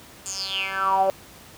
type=tone with band-pass filter sweep; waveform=10% pulse; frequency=192.9 Hz; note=G3; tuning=28 cents flat; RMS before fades=-24 dBFS; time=0.26-1.1 s; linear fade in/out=0 ms; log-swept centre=7700 to 580 Hz; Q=8.7; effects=pink hiss -46 dBFS RMS until 1.57 s + high-pass 60 Hz 12 dB/octave